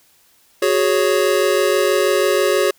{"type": "chord", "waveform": "square", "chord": "F# suspended second", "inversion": "none", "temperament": "just", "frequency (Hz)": [370, 416.2, 555], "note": ["F#4", "G#4", "C#5"], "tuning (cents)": [0, 4, 2], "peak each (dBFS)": -19, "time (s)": [0.62, 2.71], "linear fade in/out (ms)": 5, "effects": ["white hiss -55 dBFS RMS until 2.78 s"]}